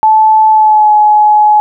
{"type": "tone with pitch glide", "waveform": "sine", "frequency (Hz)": [870, 845.2], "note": ["A5", "G#5"], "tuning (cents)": [-20, 30], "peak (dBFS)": -3, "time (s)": [0.03, 1.6], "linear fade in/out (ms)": 0, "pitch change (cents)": -50, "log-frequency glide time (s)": [0.5, 0.93], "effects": []}